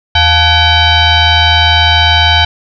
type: tone with frequency modulation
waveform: sine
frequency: 1500 Hz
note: F#6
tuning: 23 cents sharp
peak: -5 dBFS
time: 0.15-2.45 s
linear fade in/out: 5 ms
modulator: 791 Hz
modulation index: 3.2
effects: none